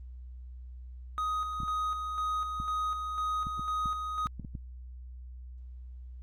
triangle tone with tremolo, 1252 Hz, D#6, 10 cents sharp, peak -27 dBFS, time 1.18-4.27 s, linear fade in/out 0 ms, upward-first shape square, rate 2 Hz, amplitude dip 40%
clicks, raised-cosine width 5 ms, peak -27 dBFS, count 10, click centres 1.603 / 1.633 / 2.601 / 3.469 / 3.595 / 3.858 / 4.259 / 4.397 / 4.448 / 4.552 s
effects added 62 Hz sine -42 dBFS peak until 6.22 s + Opus 24 kbps

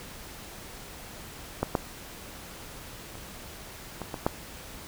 clicks, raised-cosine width 1 ms, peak -11 / -9 / -29 / -21 / -19 / -9 dBFS, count 6, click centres 1.63 / 1.752 / 3.154 / 4.017 / 4.142 / 4.265 s, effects pink hiss -44 dBFS RMS until 4.87 s

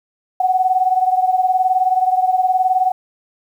sine beating tone pair, 740 / 759 Hz, F#5 / F#5, 0 / +44 cents, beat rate 19 Hz, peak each -14 / -18 dBFS, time 0.4-2.92 s, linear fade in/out 5 ms, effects 8-bit

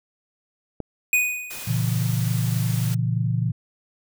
click, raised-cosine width 2 ms, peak -16 dBFS, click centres 0.803 s
square tone with exponential decay, 2482 Hz, D#7, 5 cents flat, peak -15 dBFS, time 1.13-1.82 s, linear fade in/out 2 ms, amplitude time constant 150 ms
white noise, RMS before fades -35 dBFS, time 1.5-2.95 s, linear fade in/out 10 ms
sine chord, A# diminished, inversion none, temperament just, 116.54 / 139.85 / 167.82 Hz, A#2 / C#3 / E3, 0 / +16 / +31 cents, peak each -22 / -27 / -26 dBFS, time 1.67-3.52 s, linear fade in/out 10 ms
effects none

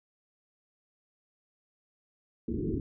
white low-pass noise, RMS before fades -32 dBFS, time 2.48-2.8 s, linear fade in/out 2 ms, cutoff 420 Hz, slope 96 dB/octave, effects none

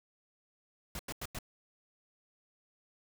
pink noise bursts, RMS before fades -40 dBFS, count 4, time 0.95-1.388 s, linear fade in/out 2 ms, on 42 ms, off 90 ms, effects none

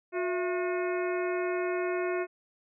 harmonic tone with a mistuned harmonic, 361 Hz, F#4, 43 cents flat, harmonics 1 / 2 / 3 / 4 / 5 / 6 / 7, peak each -29 / -35 / -40 / -40 / -43 / -43 / -44 dBFS, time 0.12-2.27 s, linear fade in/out 50 ms, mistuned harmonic 2, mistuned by -130 cents, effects none

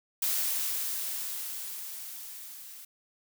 blue noise with level ramp, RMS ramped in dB -28 to -47 dBFS, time 0.22-2.85 s, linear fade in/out 5 ms, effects none

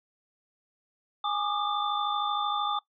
sine tone cluster, 826 / 1167 / 1220 / 3546 Hz, G#5 / D6 / D#6 / A7, -10 / -11 / -34 / +13 cents, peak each -31 / -34 / -31 / -34 dBFS, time 1.24-2.79 s, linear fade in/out 5 ms, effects noise-tail reverb RT60 0.1 s tail -18 dB re dry

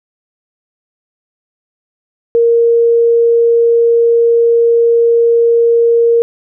sine tone, 466.2 Hz, A#4, in tune, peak -6 dBFS, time 2.35-6.22 s, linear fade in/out 0 ms, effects none

